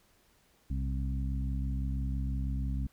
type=harmonic tone with a mistuned harmonic; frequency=66.1 Hz; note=C2; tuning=18 cents sharp; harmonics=1 / 2 / 3 / 4; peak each=-31 / -37 / -41 / -43 dBFS; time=0.7-2.87 s; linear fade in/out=5 ms; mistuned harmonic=1; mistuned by=-92 cents; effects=pink hiss -67 dBFS RMS until 2.92 s

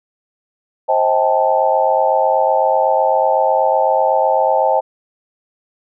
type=chord; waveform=sine; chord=A half-diminished seventh; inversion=first; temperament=just; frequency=528 / 633.6 / 792 / 880 Hz; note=C5 / Eb5 / G5 / A5; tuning=+16 / +31 / +18 / 0 cents; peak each=-17 dBFS; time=0.88-4.81 s; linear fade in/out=20 ms; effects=none

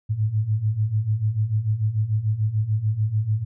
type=beating tone pair; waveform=sine; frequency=103.83 / 110.63 Hz; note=G#2 / A2; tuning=0 / +10 cents; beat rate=6.8 Hz; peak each=-25 / -21 dBFS; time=0.09-3.45 s; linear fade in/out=20 ms; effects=none

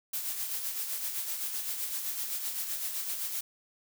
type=noise with tremolo; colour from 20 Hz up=blue; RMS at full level=-33 dBFS; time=0.13-3.41 s; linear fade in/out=5 ms; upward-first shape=sine; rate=7.8 Hz; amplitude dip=45%; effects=none

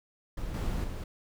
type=noise with level steps; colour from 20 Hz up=brown; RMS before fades=-36 / -31 / -36 dBFS; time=0.37-1.04 s; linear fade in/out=5 ms; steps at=0.54 / 0.84 s; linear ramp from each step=2 ms; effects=none

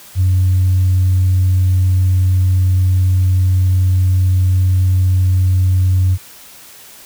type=tone; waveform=sine; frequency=92.5 Hz; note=F#2; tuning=in tune; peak=-8 dBFS; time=0.15-6.18 s; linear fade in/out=50 ms; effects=tanh soft clip ceiling -6 dBFS + white hiss -39 dBFS RMS until 7.05 s

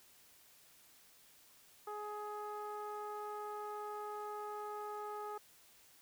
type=tone with low-pass filter; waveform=sawtooth; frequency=418.9 Hz; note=G#4; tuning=15 cents sharp; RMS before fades=-44 dBFS; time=1.87-5.38 s; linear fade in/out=5 ms; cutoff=1100 Hz; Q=7.6; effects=white hiss -64 dBFS RMS until 6.01 s

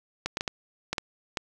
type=clicks; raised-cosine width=0.2 ms; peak=-11 dBFS; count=7; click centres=0.26 / 0.371 / 0.409 / 0.478 / 0.93 / 0.982 / 1.372 s; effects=none

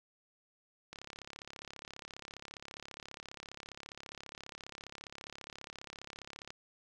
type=click train; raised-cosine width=0.2 ms; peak=-28 dBFS; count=195; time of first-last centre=0.93-6.505 s; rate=34.8 Hz; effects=none

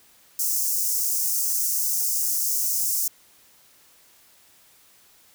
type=high-pass noise; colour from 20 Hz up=white; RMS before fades=-24 dBFS; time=0.39-3.08 s; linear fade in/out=5 ms; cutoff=5400 Hz; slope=48 dB/octave; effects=white hiss -56 dBFS RMS until 5.34 s

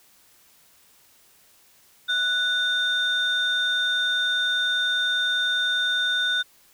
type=tone pair together; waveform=sine; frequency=1480 / 3615 Hz; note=F#6 / A7; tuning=0 / +46 cents; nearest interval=octave + minor third; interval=1546 cents; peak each=-22 / -22 dBFS; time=2.08-6.43 s; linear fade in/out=20 ms; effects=tanh soft clip ceiling -16 dBFS + white hiss -57 dBFS RMS until 6.73 s

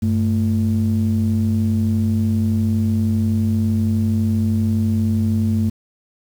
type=ring-modulated tone; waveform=triangle; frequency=61.74 Hz; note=B1; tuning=in tune; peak=-10 dBFS; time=0.02-5.7 s; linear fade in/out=10 ms; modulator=159 Hz; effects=7-bit

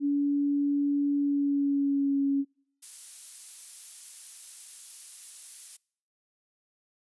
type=tone with pitch glide; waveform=sine; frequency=285.2 to 277.7 Hz; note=C#4 to C#4; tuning=+49 to +3 cents; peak=-23 dBFS; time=0-2.45 s; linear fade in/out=50 ms; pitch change=-46 cents; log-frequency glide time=1.17-2.2 s
type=noise; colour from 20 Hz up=violet; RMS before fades=-40 dBFS; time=2.82-5.77 s; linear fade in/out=10 ms
effects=noise-tail reverb RT60 0.6 s tail -26 dB re dry + resampled to 24000 Hz

